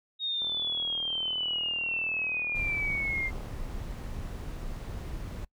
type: exponential sweep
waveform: sine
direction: down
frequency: 3742 to 2093 Hz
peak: -28 dBFS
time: 0.19-3.31 s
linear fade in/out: 50 ms
type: click train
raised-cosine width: 1 ms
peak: -32 dBFS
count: 123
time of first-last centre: 0.42-3.509 s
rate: 39.5 Hz
type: noise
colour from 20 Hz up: brown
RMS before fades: -37 dBFS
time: 2.55-5.45 s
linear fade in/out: 5 ms
effects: noise-tail reverb RT60 0.1 s tail -24 dB re dry